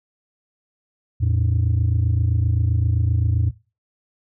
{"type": "tone pair together", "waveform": "sine", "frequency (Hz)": [84.4, 112.08], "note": ["E2", "A2"], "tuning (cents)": [41, 32], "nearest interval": "perfect fourth", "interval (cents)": 491, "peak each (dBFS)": -17, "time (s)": [1.2, 3.51], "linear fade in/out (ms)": 20, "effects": ["noise-tail reverb RT60 0.3 s tail -20 dB re dry", "tanh soft clip ceiling -13 dBFS"]}